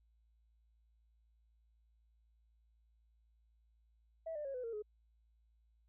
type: tone with pitch steps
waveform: sine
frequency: 651 / 597 / 547.4 / 502 / 460.3 / 422.1 Hz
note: E5 / D5 / C#5 / B4 / A#4 / G#4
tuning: -22 / +28 / -22 / +28 / -22 / +28 cents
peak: -39 dBFS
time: 4.26-4.824 s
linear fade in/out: 10 ms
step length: 94 ms
effects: tanh soft clip ceiling -35 dBFS + added 56 Hz sine -69 dBFS peak until 5.88 s